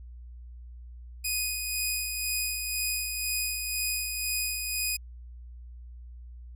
10% pulse tone with tremolo, 2489 Hz, D#7, in tune, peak -18 dBFS, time 1.24-4.97 s, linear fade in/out 10 ms, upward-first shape sine, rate 2 Hz, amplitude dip 40%, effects added 60 Hz sine -42 dBFS peak until 6.55 s

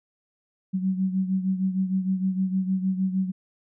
sine beating tone pair, 187.5 / 194 Hz, F#3 / G3, +23 / -18 cents, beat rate 6.5 Hz, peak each -23 / -29 dBFS, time 0.73-3.32 s, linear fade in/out 20 ms, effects none

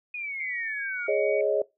sine exponential sweep, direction down, 2489 to 1400 Hz, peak -31 dBFS, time 0.14-1.07 s, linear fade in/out 5 ms
sine tone, 2249 Hz, C#7, 24 cents sharp, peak -33 dBFS, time 0.4-1.41 s, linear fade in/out 2 ms
sine chord, Ab suspended fourth, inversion none, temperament just, 415.3 / 553.7 / 623 Hz, Ab4 / Db5 / Eb5, 0 / -2 / +2 cents, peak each -26 dBFS, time 1.08-1.62 s, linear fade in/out 5 ms
effects noise-tail reverb RT60 0.2 s tail -20 dB re dry

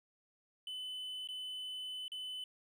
triangle tone with dropouts, 3017 Hz, F#7, 33 cents sharp, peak -39 dBFS, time 0.67-2.44 s, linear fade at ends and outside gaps 2 ms, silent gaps 1.274-1.287 / 2.081-2.118 s, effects none

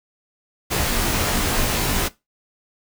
pink noise with comb filter, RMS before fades -21 dBFS, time 0.7-2.09 s, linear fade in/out 20 ms, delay 19 ms, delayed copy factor -0.95, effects noise-tail reverb RT60 0.2 s tail -18 dB re dry

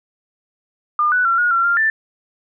sine tone with pitch steps, 1207 / 1484 / 1363 / 1442 / 1364 / 1394 / 1770 Hz, D6 / F#6 / F6 / F#6 / F6 / F6 / A6, +47 / +5 / -43 / -45 / -41 / -4 / +10 cents, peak -13 dBFS, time 0.99-1.9 s, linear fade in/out 2 ms, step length 130 ms, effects none

